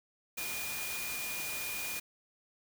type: tone in noise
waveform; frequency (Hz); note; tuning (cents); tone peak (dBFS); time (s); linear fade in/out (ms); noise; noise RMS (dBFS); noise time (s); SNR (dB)
sine; 2435; D#7; -38; -40; 0.37-2; 10; white; -39; 0.37-2; -4
effects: none